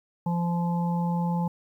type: harmonic tone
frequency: 172.3 Hz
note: F3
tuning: 23 cents flat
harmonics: 1 / 3 / 5 / 6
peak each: -24 / -38 / -32 / -44 dBFS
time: 0.26-1.48 s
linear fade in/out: 5 ms
effects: 10-bit